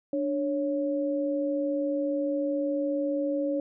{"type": "tone pair together", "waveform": "sine", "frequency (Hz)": [293.7, 554.4], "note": ["D4", "C#5"], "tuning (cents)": [0, 0], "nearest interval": "major seventh", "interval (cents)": 1100, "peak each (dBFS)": -28, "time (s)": [0.13, 3.6], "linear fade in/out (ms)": 2, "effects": []}